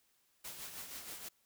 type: noise with tremolo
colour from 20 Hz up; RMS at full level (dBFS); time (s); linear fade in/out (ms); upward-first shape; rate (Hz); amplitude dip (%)
white; -45; 0.44-1.29; 10; sine; 6.3; 50
effects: white hiss -74 dBFS RMS until 1.45 s